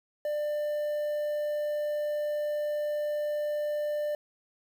triangle tone with quantisation, 595 Hz, D5, 22 cents sharp, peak -26 dBFS, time 0.25-4.15 s, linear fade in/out 2 ms, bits 9, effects none

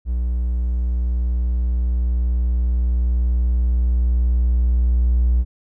triangle tone with level ramp, 60.5 Hz, B1, 35 cents flat, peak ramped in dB -16 to -10 dBFS, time 0.05-5.45 s, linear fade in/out 50 ms, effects tanh soft clip ceiling -8 dBFS

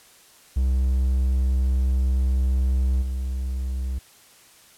triangle tone with level steps, 64.7 Hz, C2, 19 cents flat, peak -16 / -22 dBFS, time 0.56-3.99 s, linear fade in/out 10 ms, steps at 3.01 s, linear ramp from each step 20 ms, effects white hiss -52 dBFS RMS until 4.77 s + low-pass 12000 Hz 12 dB/octave

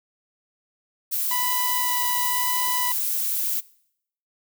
violet noise, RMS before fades -25 dBFS, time 1.11-3.61 s, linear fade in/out 20 ms
sawtooth tone with vibrato, 987.8 Hz, B5, in tune, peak -22 dBFS, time 1.31-2.92 s, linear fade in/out 2 ms, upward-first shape sine, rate 0.95 Hz, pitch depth 9 cents each way
effects noise-tail reverb RT60 0.7 s tail -22 dB re dry

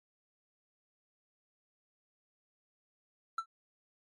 triangle tone with exponential decay, 1336 Hz, E6, 23 cents sharp, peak -26 dBFS, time 3.38-3.46 s, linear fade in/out 5 ms, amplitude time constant 17 ms, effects MP3 48 kbps

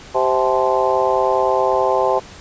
harmonic tone with a mistuned harmonic, 130 Hz, C3, 11 cents flat, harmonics 3 / 4 / 5 / 6 / 7 / 8, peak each -21 / -19 / -21 / -24 / -20 / -23 dBFS, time 0.14-2.2 s, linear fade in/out 20 ms, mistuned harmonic 7, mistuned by -79 cents, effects pink hiss -39 dBFS RMS until 2.4 s + resampled to 16000 Hz

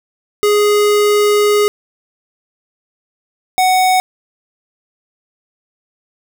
square tone pair in turn, 415.3 / 743.4 Hz, G#4 / F#5, 0 / +8 cents, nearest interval minor seventh, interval 1008 cents, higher second, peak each -10 dBFS, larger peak neither, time 0.43-1.68 / 3.58-4 s, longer first, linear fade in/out 0 ms, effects none

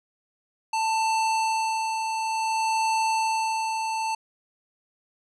square tone with tremolo, 888 Hz, A5, 16 cents sharp, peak -22 dBFS, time 0.73-4.15 s, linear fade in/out 5 ms, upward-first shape sine, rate 0.56 Hz, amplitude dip 40%, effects resampled to 22050 Hz

